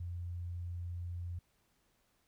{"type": "tone", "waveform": "sine", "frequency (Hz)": 87.31, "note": "F2", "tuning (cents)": 0, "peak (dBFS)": -38, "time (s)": [0, 1.39], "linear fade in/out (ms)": 5, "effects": ["pink hiss -75 dBFS RMS until 2.27 s"]}